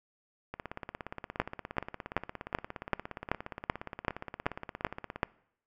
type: two click trains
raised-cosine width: 0.5 ms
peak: -11 / -23 dBFS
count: 11 / 80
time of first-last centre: 1.4-5.231 / 0.54-5.16 s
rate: 2.61 / 17.1 Hz
effects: noise-tail reverb RT60 0.7 s tail -24 dB re dry